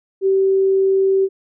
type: tone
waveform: sine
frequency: 385.8 Hz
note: G4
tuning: 28 cents flat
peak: -12 dBFS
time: 0.21-1.29 s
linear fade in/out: 50 ms
effects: none